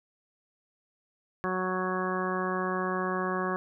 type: harmonic tone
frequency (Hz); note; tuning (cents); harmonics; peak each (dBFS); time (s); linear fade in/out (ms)
185; F#3; 0; 1 / 2 / 3 / 4 / 5 / 6 / 7 / 8 / 9; -34 / -33 / -38 / -38 / -42 / -33 / -42 / -42 / -37; 1.44-3.56; 0
effects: none